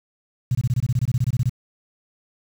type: tone bursts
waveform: sine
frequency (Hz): 123.1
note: B2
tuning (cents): -5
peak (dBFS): -16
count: 16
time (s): 0.51-1.495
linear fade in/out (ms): 5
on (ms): 40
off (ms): 23
effects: 7-bit